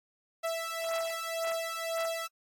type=beating tone pair; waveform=sawtooth; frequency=659.3 / 661.2 Hz; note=E5 / E5; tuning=0 / +5 cents; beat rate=1.9 Hz; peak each=-31 dBFS; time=0.43-2.28 s; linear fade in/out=20 ms; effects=AAC 64 kbps

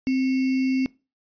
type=tone with sample-and-hold; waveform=sine; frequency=261.6 Hz; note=C4; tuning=in tune; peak=-19 dBFS; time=0.07-0.86 s; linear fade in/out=0 ms; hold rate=2450 Hz; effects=noise-tail reverb RT60 0.3 s tail -22 dB re dry + resampled to 11025 Hz

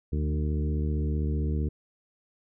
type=harmonic tone with a mistuned harmonic; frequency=75.5 Hz; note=D2; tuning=48 cents sharp; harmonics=1 / 2 / 3 / 4 / 5 / 6; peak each=-26 / -32 / -36 / -38 / -40 / -42 dBFS; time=0.12-1.69 s; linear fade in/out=10 ms; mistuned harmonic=3; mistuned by=-21 cents; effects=none

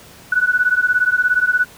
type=beating tone pair; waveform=sine; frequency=1472 / 1489 Hz; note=F#6 / F#6; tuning=-9 / +11 cents; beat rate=17 Hz; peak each=-16 dBFS; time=0.32-1.65 s; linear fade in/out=5 ms; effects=pink hiss -42 dBFS RMS until 1.77 s + high-pass 60 Hz 12 dB/octave

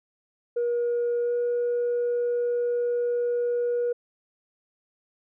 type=tone with pitch glide; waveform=sine; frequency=477.6 to 481.5 Hz; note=A#4 to B4; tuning=+42 to -44 cents; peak=-21 dBFS; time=0.56-3.93 s; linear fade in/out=10 ms; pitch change=+14 cents; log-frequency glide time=1.22-1.33 s; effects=tanh soft clip ceiling -20 dBFS

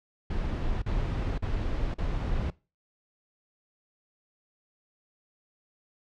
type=noise bursts; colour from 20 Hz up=brown; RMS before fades=-29 dBFS; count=4; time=0.3-2.503 s; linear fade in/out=5 ms; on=520 ms; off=41 ms; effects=noise-tail reverb RT60 0.3 s tail -21 dB re dry + low-pass 4000 Hz 12 dB/octave

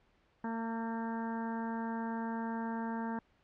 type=harmonic tone with a mistuned harmonic; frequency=227.3 Hz; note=A#3; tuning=43 cents flat; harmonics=1 / 2 / 3 / 4 / 5 / 6 / 7 / 8; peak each=-36 / -46 / -48 / -41 / -52 / -53 / -48 / -55 dBFS; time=0.44-3.19 s; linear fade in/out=2 ms; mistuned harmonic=5; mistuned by=+18 cents; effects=pink hiss -70 dBFS RMS until 3.43 s + low-pass 3000 Hz 12 dB/octave

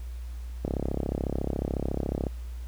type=click train; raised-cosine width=2 ms; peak=-15 dBFS; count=56; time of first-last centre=0.65-2.268 s; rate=34 Hz; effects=added 60 Hz sine -34 dBFS peak until 2.67 s + pink hiss -56 dBFS RMS until 2.67 s

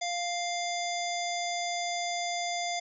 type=harmonic tone; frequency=698.5 Hz; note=F5; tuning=in tune; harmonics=1 / 3 / 5 / 7 / 9 / 10; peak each=-32 / -37 / -39 / -40 / -42 / -42 dBFS; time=0.01-2.8 s; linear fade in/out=10 ms; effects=none

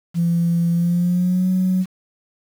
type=tone with pitch glide; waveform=sine; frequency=170 to 185.39 Hz; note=F3 to F#3; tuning=-46 to +4 cents; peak=-14 dBFS; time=0.14-1.86 s; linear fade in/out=50 ms; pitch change=+150 cents; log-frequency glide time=0.73-1.49 s; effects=tanh soft clip ceiling -10 dBFS + 7-bit

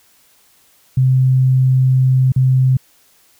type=tone with dropouts; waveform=sine; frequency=130 Hz; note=C3; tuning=11 cents flat; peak=-9 dBFS; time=0.97-2.77 s; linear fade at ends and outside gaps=5 ms; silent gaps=2.321-2.361 s; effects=white hiss -53 dBFS RMS until 3.39 s

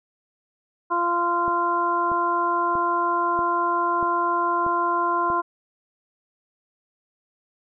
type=harmonic tone; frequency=345.7 Hz; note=F4; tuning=18 cents flat; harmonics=1 / 2 / 3 / 4; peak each=-28 / -29 / -21 / -29 dBFS; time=0.9-5.42 s; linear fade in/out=20 ms
type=click train; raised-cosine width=2 ms; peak=-21 dBFS; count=7; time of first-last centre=1.48-5.302 s; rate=1.57 Hz
effects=none

